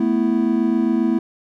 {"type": "chord", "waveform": "triangle", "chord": "A suspended second", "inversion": "none", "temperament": "just", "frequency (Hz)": [220, 247.5, 330], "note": ["A3", "B3", "E4"], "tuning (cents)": [0, 4, 2], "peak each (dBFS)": -18, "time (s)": [0, 1.19], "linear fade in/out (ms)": 5, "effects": []}